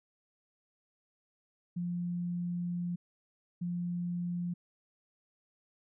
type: tone bursts at uneven times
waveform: sine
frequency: 175 Hz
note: F3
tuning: 4 cents sharp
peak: -32 dBFS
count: 2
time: 1.76-2.96 / 3.61-4.54 s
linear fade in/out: 10 ms
effects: none